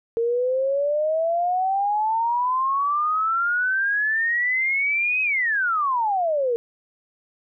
sine exponential two-way sweep, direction up then down, 456.7 to 2555 to 456.7 Hz, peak -19 dBFS, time 0.17-6.56 s, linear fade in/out 0 ms, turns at 5.22 s, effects none

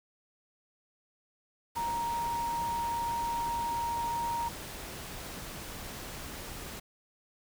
sine tone in noise, 936 Hz, A#5, 7 cents sharp, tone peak -30 dBFS, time 1.76-4.49 s, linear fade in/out 10 ms, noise pink, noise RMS -42 dBFS, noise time 1.75-6.8 s, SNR +9 dB, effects none

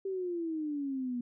sine exponential sweep, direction down, 392 to 239.2 Hz, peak -32 dBFS, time 0.05-1.21 s, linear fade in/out 5 ms, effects none

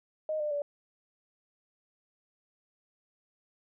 sine tone with pitch steps, 621 / 599.2 / 578.1 Hz, D#5 / D5 / D5, -3 / +35 / -27 cents, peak -29 dBFS, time 0.29-0.62 s, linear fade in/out 2 ms, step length 110 ms, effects none

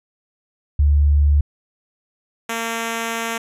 sine / 5% pulse tone pair in turn, 72.7 / 228.7 Hz, D2 / A#3, -17 / -33 cents, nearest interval octave + minor sixth, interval 1984 cents, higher second, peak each -11 dBFS, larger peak neither, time 0.79-1.41 / 2.49-3.38 s, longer second, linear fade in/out 5 ms, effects resampled to 32000 Hz

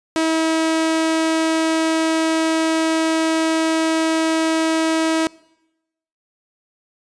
sawtooth tone, 321.9 Hz, E4, 41 cents flat, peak -12 dBFS, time 0.16-5.27 s, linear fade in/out 0 ms, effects noise-tail reverb RT60 0.9 s tail -23 dB re dry + resampled to 22050 Hz

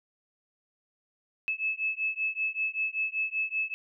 sine beating tone pair, 2600 / 2605.2 Hz, E7 / E7, -24 / -21 cents, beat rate 5.2 Hz, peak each -31 dBFS, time 1.48-3.74 s, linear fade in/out 0 ms, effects none

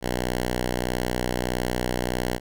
5% pulse tone, 61.6 Hz, B1, 4 cents flat, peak -13 dBFS, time 0.01-2.4 s, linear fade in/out 50 ms, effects none

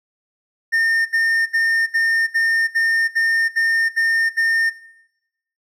triangle tone bursts, 1819 Hz, A#6, 43 cents flat, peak -12 dBFS, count 10, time 0.72-4.705 s, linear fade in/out 20 ms, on 340 ms, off 65 ms, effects noise-tail reverb RT60 0.9 s tail -18 dB re dry

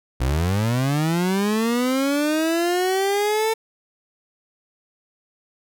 30% pulse linear sweep, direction up, 58.9 to 449.5 Hz, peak -16 dBFS, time 0.2-3.54 s, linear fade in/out 10 ms, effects none

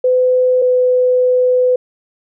sine tone pair in turn, 506 / 502.5 Hz, B4 / B4, +42 / +30 cents, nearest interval unison, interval 12 cents, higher first, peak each -9 dBFS, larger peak neither, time 0.04-0.62 / 0.62-1.76 s, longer second, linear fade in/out 5 ms, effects none

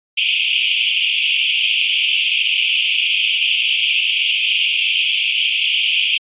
white band-pass noise, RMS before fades -17 dBFS, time 0.17-6.18 s, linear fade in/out 10 ms, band 2400 to 3300 Hz, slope 96 dB/octave, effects resampled to 8000 Hz

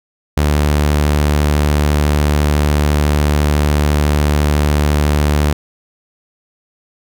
sawtooth tone, 74 Hz, D2, 14 cents sharp, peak -7 dBFS, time 0.37-5.53 s, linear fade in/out 5 ms, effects none

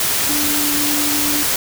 sine tone in noise, 293.7 Hz, D4, in tune, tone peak -22 dBFS, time 0.29-1.43 s, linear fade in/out 2 ms, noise white, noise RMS -18 dBFS, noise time 0-1.56 s, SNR -7 dB, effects none

